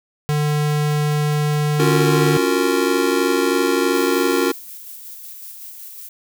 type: tone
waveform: square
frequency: 149.2 Hz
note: D3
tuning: 28 cents sharp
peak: -17 dBFS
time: 0.29-2.37 s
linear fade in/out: 0 ms
type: chord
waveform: square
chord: Gb major seventh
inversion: second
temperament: just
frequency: 277.5 / 346.9 / 370 / 462.5 Hz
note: Db4 / F4 / Gb4 / Bb4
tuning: +2 / -12 / 0 / -14 cents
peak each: -22 dBFS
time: 1.79-4.52 s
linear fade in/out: 10 ms
type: noise with tremolo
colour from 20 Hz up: violet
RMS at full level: -35 dBFS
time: 3.94-6.09 s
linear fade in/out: 5 ms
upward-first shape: square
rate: 5.4 Hz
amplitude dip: 25%
effects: none